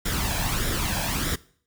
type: noise with flanger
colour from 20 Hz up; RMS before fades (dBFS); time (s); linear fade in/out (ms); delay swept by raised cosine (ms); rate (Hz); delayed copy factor
pink; -26; 0.05-1.36; 10; 0.55 to 1.25; 1.6; +0.6
effects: noise-tail reverb RT60 0.5 s tail -20 dB re dry